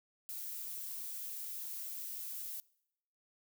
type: noise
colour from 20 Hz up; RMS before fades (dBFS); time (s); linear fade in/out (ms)
violet; -43; 0.29-2.6; 0
effects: noise-tail reverb RT60 0.8 s tail -24 dB re dry